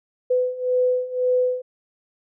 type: beating tone pair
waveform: sine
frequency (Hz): 501 / 502.9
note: B4 / B4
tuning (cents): +25 / +31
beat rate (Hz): 1.9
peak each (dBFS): -23 / -20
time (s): 0.3-1.62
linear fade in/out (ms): 10
effects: none